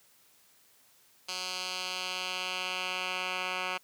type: tone with band-pass filter sweep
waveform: 10% pulse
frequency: 183.8 Hz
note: F#3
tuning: 11 cents flat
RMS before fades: -35 dBFS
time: 1.28-3.78 s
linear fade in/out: 10 ms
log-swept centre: 4500 to 2100 Hz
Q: 1.6
effects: white hiss -63 dBFS RMS until 3.83 s + high-pass 80 Hz 12 dB/octave